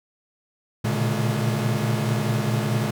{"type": "tone cluster", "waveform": "45% pulse", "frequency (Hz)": [116, 120.7, 137.8, 148.8, 212], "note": ["A#2", "B2", "C#3", "D3", "G#3"], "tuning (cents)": [-8, -39, -10, 23, 36], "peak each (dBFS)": [-25, -30, -29, -30, -27], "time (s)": [0.84, 2.91], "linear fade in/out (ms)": 10, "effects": []}